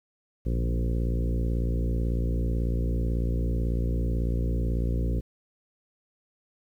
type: harmonic tone with a mistuned harmonic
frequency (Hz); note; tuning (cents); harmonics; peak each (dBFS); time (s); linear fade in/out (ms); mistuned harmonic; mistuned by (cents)
58.1; A#1; -5; 1 / 2 / 3 / 4 / 5 / 6 / 7 / 8 / 9; -25 / -31 / -35 / -37 / -39 / -41 / -42 / -43 / -44; 0.45-5.21; 20; 2; +27
effects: 10-bit